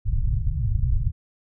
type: low-pass noise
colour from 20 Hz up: pink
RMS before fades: -22 dBFS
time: 0.05-1.12 s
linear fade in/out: 20 ms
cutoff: 140 Hz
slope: 48 dB/octave
effects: none